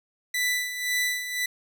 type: tone with tremolo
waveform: sawtooth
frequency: 1984 Hz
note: B6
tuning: 7 cents sharp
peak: -19 dBFS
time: 0.34-1.46 s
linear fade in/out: 5 ms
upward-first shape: sine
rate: 1.9 Hz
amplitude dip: 65%
effects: none